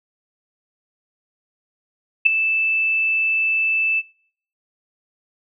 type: tone with ADSR envelope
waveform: sine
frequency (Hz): 2637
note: E7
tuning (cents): 0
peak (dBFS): -6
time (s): 2.25-4.02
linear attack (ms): 14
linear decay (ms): 8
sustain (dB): -11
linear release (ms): 35
effects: noise-tail reverb RT60 0.6 s tail -24 dB re dry